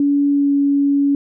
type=tone with pitch glide; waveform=sine; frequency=284.5 to 281.9 Hz; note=C#4 to C#4; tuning=+45 to +29 cents; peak=-12 dBFS; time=0-1.15 s; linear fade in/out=2 ms; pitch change=-16 cents; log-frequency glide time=0.3-0.52 s; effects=none